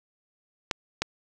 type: clicks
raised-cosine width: 0.2 ms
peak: -8 dBFS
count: 2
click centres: 0.712 / 1.02 s
effects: none